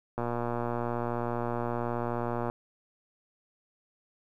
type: click train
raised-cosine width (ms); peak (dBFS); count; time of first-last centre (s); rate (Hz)
1; -18; 277; 0.18-2.499; 119
effects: 10-bit